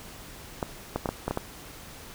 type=clicks; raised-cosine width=1 ms; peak=-13 dBFS; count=7; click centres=0.628 / 0.96 / 1.058 / 1.09 / 1.28 / 1.31 / 1.374 s; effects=pink hiss -45 dBFS RMS until 2.14 s